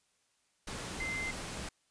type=tone in noise; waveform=sine; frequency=2075 Hz; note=C7; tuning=15 cents flat; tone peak=-35 dBFS; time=1-1.31 s; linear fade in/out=5 ms; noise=pink; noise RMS=-41 dBFS; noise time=0.67-1.69 s; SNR=+3 dB; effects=white hiss -74 dBFS RMS until 1.9 s + resampled to 22050 Hz